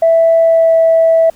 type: tone with pitch glide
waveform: sine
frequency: 659.3 to 654.7 Hz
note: E5 to E5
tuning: 0 to -12 cents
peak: -5 dBFS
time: 0.02-1.3 s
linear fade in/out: 5 ms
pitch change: -12 cents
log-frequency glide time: 0.41-0.76 s
effects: tanh soft clip ceiling -1 dBFS + pink hiss -47 dBFS RMS until 1.35 s